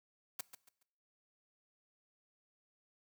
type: noise with echo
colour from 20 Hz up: white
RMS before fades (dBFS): -39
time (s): 0.39-0.41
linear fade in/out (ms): 5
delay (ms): 140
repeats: 3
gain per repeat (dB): -11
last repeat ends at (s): 0.83
effects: noise-tail reverb RT60 0.8 s tail -22 dB re dry + high-pass 100 Hz 12 dB/octave